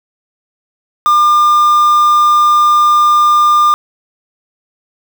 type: tone with quantisation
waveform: triangle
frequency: 1200 Hz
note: D6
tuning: 37 cents sharp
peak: -4 dBFS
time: 1.06-3.74 s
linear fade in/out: 0 ms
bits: 4
effects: none